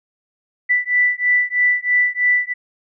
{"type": "beating tone pair", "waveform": "sine", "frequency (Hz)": [1975.5, 1978.6], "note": ["B6", "B6"], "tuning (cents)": [0, 3], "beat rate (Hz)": 3.1, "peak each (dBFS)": -17, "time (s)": [0.69, 2.54], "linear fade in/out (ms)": 20, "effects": []}